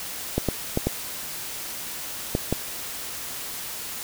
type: clicks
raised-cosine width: 2 ms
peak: -8 dBFS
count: 6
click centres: 0.38 / 0.487 / 0.774 / 0.87 / 2.351 / 2.526 s
effects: white hiss -34 dBFS RMS until 4.03 s